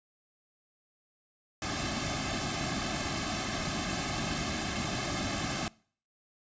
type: noise with comb filter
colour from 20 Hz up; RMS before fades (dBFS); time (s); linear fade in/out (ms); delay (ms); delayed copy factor
pink; -33; 1.62-5.68; 2; 2.1; -0.85
effects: noise-tail reverb RT60 0.5 s tail -24 dB re dry + resampled to 16000 Hz